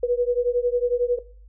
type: beating tone pair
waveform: sine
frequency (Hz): 482.4 / 493.4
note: B4 / B4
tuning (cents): -41 / -2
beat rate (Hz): 11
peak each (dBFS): -22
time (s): 0.03-1.19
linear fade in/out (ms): 5
effects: noise-tail reverb RT60 0.4 s tail -17 dB re dry + added 50 Hz sine -44 dBFS peak until 1.48 s